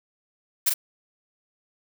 blue noise with echo, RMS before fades -20 dBFS, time 0.66-0.7 s, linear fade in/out 10 ms, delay 40 ms, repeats 1, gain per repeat -4 dB, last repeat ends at 0.74 s, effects none

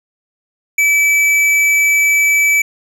sine tone with hard clipping, 2304 Hz, D7, 34 cents flat, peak -11 dBFS, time 0.78-2.62 s, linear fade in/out 5 ms, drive 11 dB, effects none

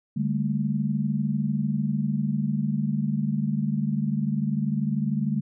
sine chord, D suspended fourth, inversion none, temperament equal with one note detuned, 146.83 / 199.88 / 220 Hz, D3 / G3 / A3, 0 / +34 / 0 cents, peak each -27 dBFS, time 0.16-5.41 s, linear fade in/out 10 ms, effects none

